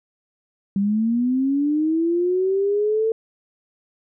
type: linear sweep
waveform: sine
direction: up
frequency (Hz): 194 to 450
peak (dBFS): -17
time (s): 0.76-3.12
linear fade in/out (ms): 2
effects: none